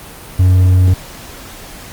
triangle tone, 92 Hz, F#2, 9 cents flat, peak -4 dBFS, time 0.39-0.94 s, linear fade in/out 5 ms, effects pink hiss -33 dBFS RMS until 1.92 s + Opus 32 kbps

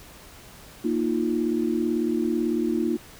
sine chord, Bb suspended fourth, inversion none, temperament equal, 233.1 / 311.1 / 349.2 Hz, Bb3 / Eb4 / F4, 0 / 0 / 0 cents, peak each -26 dBFS, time 0.84-2.97 s, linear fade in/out 10 ms, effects pink hiss -47 dBFS RMS until 3.19 s

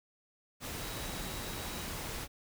sine tone in noise, 3862 Hz, B7, 39 cents flat, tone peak -51 dBFS, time 0.76-1.88 s, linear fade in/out 50 ms, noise pink, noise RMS -40 dBFS, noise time 0.6-2.28 s, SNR -14 dB, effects none

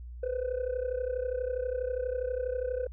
sine tone with amplitude modulation, 503 Hz, B4, 32 cents sharp, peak -24 dBFS, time 0.23-2.87 s, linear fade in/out 5 ms, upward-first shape sine, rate 32.3 Hz, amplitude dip 85%, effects tanh soft clip ceiling -26 dBFS + added 60 Hz sine -40 dBFS peak until 2.92 s

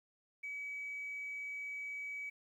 sine tone, 2279 Hz, C#7, 47 cents sharp, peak -39 dBFS, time 0.43-2.3 s, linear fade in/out 10 ms, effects tanh soft clip ceiling -36 dBFS + 12-bit

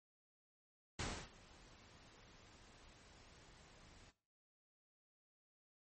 pink noise with ADSR envelope, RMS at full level -41 dBFS, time 0.99-4.12 s, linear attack 4 ms, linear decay 290 ms, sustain -22 dB, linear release 27 ms, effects noise-tail reverb RT60 0.4 s tail -17 dB re dry + MP3 32 kbps

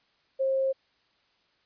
sine tone, 534 Hz, C5, 35 cents sharp, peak -23 dBFS, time 0.39-0.73 s, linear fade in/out 20 ms, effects white hiss -68 dBFS RMS until 1.65 s + resampled to 11025 Hz

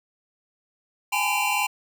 square tone cluster, 809 / 851 / 1010 / 2351 / 2756 Hz, G#5 / G#5 / B5 / D7 / F7, -46 / +42 / +39 / +1 / -24 cents, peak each -29 dBFS, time 1.12-1.67 s, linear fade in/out 10 ms, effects none

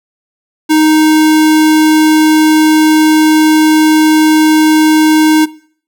square tone, 311.1 Hz, D#4, in tune, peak -6 dBFS, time 0.69-5.46 s, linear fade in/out 20 ms, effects noise-tail reverb RT60 0.5 s tail -19 dB re dry

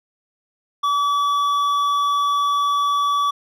sine tone with hard clipping, 1146 Hz, D6, 43 cents flat, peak -18 dBFS, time 0.83-3.31 s, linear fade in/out 10 ms, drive 7 dB, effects none

